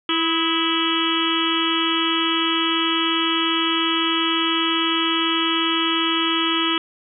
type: harmonic tone with a mistuned harmonic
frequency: 329.6 Hz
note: E4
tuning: in tune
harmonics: 1 / 3 / 4 / 5 / 6 / 7 / 8 / 9 / 10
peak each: -23 / -30 / -25 / -33 / -32 / -31 / -31 / -24 / -25 dBFS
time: 0.09-6.78 s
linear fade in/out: 2 ms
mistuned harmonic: 4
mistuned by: -42 cents
effects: none